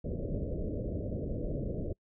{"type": "low-pass noise", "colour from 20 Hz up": "pink", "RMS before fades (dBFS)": -35, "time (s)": [0.04, 1.93], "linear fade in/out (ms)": 10, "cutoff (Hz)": 620, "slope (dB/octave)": 96, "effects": ["noise-tail reverb RT60 0.1 s tail -26 dB re dry"]}